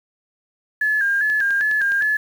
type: tone with vibrato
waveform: sine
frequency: 1661.2 Hz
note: G#6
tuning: in tune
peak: -16 dBFS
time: 0.81-2.17 s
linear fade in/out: 5 ms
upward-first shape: square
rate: 2.5 Hz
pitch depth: 56 cents each way
type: click train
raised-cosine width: 0.2 ms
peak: -18 dBFS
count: 8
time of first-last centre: 1.3-2.023 s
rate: 9.68 Hz
effects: 7-bit